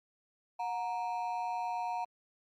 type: ring-modulated tone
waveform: triangle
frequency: 830.6 Hz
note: G#5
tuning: in tune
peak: -28 dBFS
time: 0.59-2.05 s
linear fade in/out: 10 ms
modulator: 104 Hz
effects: Opus 48 kbps